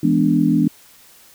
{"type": "chord", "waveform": "sine", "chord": "E dominant seventh", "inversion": "none", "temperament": "equal with one note detuned", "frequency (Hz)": [165.67, 207.7, 246.9, 293.7], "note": ["E3", "G#3", "B3", "D4"], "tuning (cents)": [9, 0, 0, 0], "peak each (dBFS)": [-19, -20, -18, -17], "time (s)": [0.03, 0.68], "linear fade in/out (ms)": 5, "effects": ["white hiss -48 dBFS RMS until 1.34 s"]}